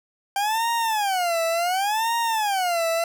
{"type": "tone with vibrato", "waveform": "40% pulse", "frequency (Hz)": 784, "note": "G5", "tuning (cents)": 0, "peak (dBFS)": -20, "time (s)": [0.36, 3.04], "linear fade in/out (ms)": 2, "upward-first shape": "sine", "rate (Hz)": 0.69, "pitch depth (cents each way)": 300, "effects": []}